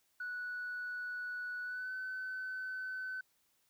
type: tone with pitch glide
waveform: sine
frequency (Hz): 1475 to 1517.3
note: F#6 to F#6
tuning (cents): -6 to +43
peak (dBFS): -37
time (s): 0.2-3.21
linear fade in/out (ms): 5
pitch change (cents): +49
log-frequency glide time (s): 1.63-1.93
effects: tanh soft clip ceiling -35 dBFS + white hiss -75 dBFS RMS until 3.69 s